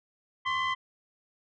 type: tone cluster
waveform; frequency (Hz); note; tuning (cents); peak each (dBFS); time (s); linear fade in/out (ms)
sine; 1050 / 1127 / 2010 / 3138; C6 / C#6 / B6 / G7; +6 / +28 / +30 / +1; -28 / -35 / -30 / -35; 0.45-0.75; 20
effects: tanh soft clip ceiling -22 dBFS